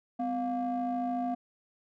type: ring-modulated tone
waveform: triangle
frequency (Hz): 226.6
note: A#3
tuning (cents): -49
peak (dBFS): -24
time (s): 0.19-1.35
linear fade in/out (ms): 10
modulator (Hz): 480
effects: none